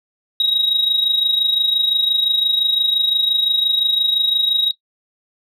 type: tone with amplitude modulation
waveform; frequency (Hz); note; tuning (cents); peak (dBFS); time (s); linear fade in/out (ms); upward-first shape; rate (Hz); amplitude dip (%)
sine; 3809; A#7; +37; -10; 0.4-4.71; 2; sine; 25.8; 70
effects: noise-tail reverb RT60 0.1 s tail -17 dB re dry + tanh soft clip ceiling -10 dBFS